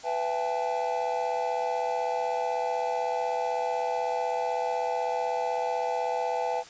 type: tone cluster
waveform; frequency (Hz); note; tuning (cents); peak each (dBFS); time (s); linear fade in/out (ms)
triangle; 497.3 / 670 / 792 / 868; B4 / E5 / G5 / A5; +12 / +28 / +18 / -24; -30; 0.03-6.64; 50
effects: white hiss -48 dBFS RMS until 6.69 s + resampled to 16000 Hz